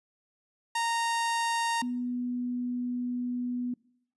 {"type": "tone pair in turn", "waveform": ["sawtooth", "sine"], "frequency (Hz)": [927, 246], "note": ["A#5", "B3"], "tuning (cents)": [-10, -7], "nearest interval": "octave + major seventh", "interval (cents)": 2297, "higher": "first", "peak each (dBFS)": [-23, -29], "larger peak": "first", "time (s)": [[0.75, 1.82], [1.82, 3.74]], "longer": "second", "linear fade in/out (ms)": 5, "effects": ["noise-tail reverb RT60 0.7 s tail -24 dB re dry", "resampled to 24000 Hz"]}